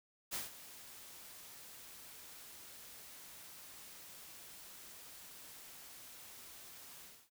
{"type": "noise with ADSR envelope", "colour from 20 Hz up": "white", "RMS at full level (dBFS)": -39, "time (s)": [0.31, 7.3], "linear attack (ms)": 27, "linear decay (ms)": 160, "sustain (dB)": -15, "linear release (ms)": 270, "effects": []}